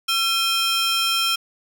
square tone cluster, 1355 / 2501 / 3196 / 5360 Hz, E6 / D#7 / G7 / E8, +47 / +8 / +33 / +28 cents, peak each -26 / -27 / -23 / -25 dBFS, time 0.08-1.36 s, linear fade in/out 10 ms, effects 9-bit

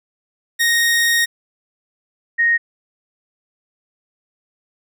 sawtooth / sine tone pair in turn, 1864 / 1864 Hz, A#6 / A#6, -1 / -1 cents, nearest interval unison, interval 0 cents, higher neither, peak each -10 / -12 dBFS, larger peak first, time 0.59-1.26 / 2.38-2.58 s, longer first, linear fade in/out 20 ms, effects none

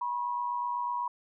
sine tone pair together, 969 / 1077 Hz, B5 / C6, -33 / +50 cents, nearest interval major second, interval 183 cents, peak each -30 / -37 dBFS, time 0.01-1.08 s, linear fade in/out 5 ms, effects none

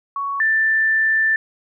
sine tone pair in turn, 1116 / 1771.5 Hz, C#6 / A6, +11 / +11 cents, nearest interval minor sixth, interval 800 cents, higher second, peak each -21 / -14 dBFS, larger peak second, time 0.16-0.4 / 0.4-1.36 s, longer second, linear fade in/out 2 ms, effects none

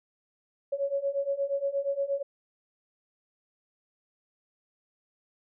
sine beating tone pair, 552 / 560.5 Hz, C#5 / C#5, -7 / +19 cents, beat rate 8.5 Hz, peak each -31 / -29 dBFS, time 0.72-2.23 s, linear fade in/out 10 ms, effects none

